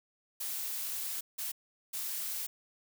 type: noise bursts at uneven times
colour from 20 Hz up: blue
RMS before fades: -37 dBFS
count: 3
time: 0.4-1.21 / 1.38-1.52 / 1.93-2.47 s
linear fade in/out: 10 ms
effects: none